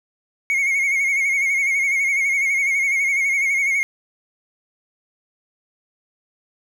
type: tone with vibrato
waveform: triangle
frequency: 2187 Hz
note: C#7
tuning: 24 cents flat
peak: -15 dBFS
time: 0.5-3.83 s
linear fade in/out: 0 ms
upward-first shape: sine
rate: 12 Hz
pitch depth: 56 cents each way
effects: none